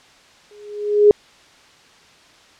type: tone with exponential growth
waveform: sine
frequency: 415.3 Hz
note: G#4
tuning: in tune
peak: -4 dBFS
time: 0.51-1.11 s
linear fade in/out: 1 ms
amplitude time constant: 130 ms
effects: white hiss -49 dBFS RMS until 2.59 s + low-pass 5000 Hz 12 dB/octave

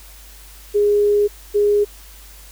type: tone pair in turn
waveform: sine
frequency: 412.5 / 412.5 Hz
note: G#4 / G#4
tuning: -12 / -12 cents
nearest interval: unison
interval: 0 cents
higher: neither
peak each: -12 dBFS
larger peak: neither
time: 0.74-1.28 / 1.54-1.85 s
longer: first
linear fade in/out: 20 ms
effects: added 50 Hz sine -41 dBFS peak until 2.51 s + white hiss -44 dBFS RMS until 2.51 s

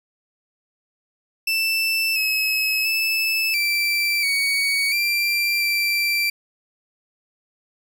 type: tone with pitch steps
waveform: 30% pulse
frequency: 2657 / 2572 / 2624 / 2342 / 2243 / 2363 / 2349 Hz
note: E7 / E7 / E7 / D7 / C#7 / D7 / D7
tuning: +13 / -43 / -9 / -5 / +20 / +10 / 0 cents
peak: -16 dBFS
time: 1.47-6.3 s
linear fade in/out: 5 ms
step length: 690 ms
effects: none

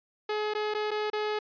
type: tone with dropouts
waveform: sawtooth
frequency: 423.9 Hz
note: G#4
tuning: 35 cents sharp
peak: -24 dBFS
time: 0.29-1.39 s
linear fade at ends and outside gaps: 5 ms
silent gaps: 0.538-0.549 / 0.74-0.747 / 0.908-0.913 / 1.101-1.131 s
effects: resampled to 11025 Hz

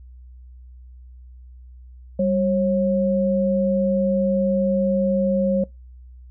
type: tone pair together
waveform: sine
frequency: 195.45 / 543 Hz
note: G3 / C#5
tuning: -5 / -36 cents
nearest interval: octave + tritone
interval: 1769 cents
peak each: -20 / -19 dBFS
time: 2.19-5.64 s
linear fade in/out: 5 ms
effects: noise-tail reverb RT60 0.2 s tail -24 dB re dry + added 62 Hz sine -40 dBFS peak until 6.3 s

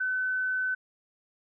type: tone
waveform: sine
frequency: 1514 Hz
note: F#6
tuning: 39 cents sharp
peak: -26 dBFS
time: 0-0.75 s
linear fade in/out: 10 ms
effects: none

